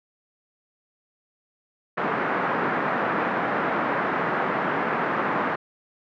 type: band-pass noise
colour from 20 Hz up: white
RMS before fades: -25 dBFS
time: 1.97-5.56 s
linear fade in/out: 10 ms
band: 150 to 1600 Hz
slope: 24 dB/octave
effects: none